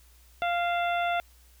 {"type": "harmonic tone with a mistuned harmonic", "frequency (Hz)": 696, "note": "F5", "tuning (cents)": -6, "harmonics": [1, 2, 3, 4, 5], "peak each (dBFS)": [-26, -32, -36, -38, -40], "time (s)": [0.42, 1.2], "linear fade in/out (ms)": 0, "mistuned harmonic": 4, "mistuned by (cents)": -52, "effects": ["added 60 Hz sine -55 dBFS peak until 1.6 s", "white hiss -61 dBFS RMS until 1.6 s"]}